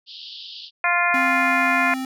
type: band-pass noise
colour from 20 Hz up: pink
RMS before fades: -38 dBFS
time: 0.06-0.71 s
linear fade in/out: 50 ms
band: 2900 to 5000 Hz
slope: 96 dB/octave
type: harmonic tone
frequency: 349.2 Hz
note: F4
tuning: in tune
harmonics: 2 / 3 / 4 / 5 / 6 / 7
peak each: -24 / -24 / -24 / -24 / -24 / -24 dBFS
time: 0.84-1.94 s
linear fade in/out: 2 ms
type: tone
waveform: square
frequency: 261.6 Hz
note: C4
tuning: in tune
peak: -26 dBFS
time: 1.14-2.05 s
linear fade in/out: 2 ms
effects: none